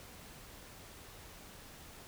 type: silence
effects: pink hiss -53 dBFS RMS until 2.07 s